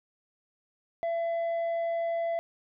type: tone with tanh clipping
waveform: sine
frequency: 672 Hz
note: E5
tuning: 33 cents sharp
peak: -28 dBFS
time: 1.03-2.39 s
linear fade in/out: 0 ms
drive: 4 dB
effects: none